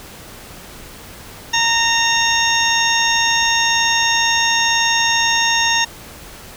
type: harmonic tone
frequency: 921 Hz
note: A#5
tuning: 21 cents flat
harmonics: 1 / 2 / 3 / 4 / 6 / 7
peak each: -20 / -19 / -21 / -20 / -22 / -22 dBFS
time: 1.53-5.85 s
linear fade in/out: 10 ms
effects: pink hiss -37 dBFS RMS until 6.56 s